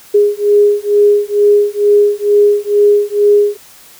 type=beating tone pair; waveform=sine; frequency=411 / 413.2 Hz; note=G#4 / G#4; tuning=-18 / -9 cents; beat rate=2.2 Hz; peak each=-10 dBFS; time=0.14-3.57 s; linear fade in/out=10 ms; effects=white hiss -40 dBFS RMS until 3.99 s